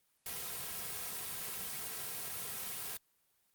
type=noise with comb filter; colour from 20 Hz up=white; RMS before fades=-41 dBFS; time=0.26-2.97 s; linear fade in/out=2 ms; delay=3.4 ms; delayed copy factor=-0.65; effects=white hiss -75 dBFS RMS until 3.54 s + Opus 32 kbps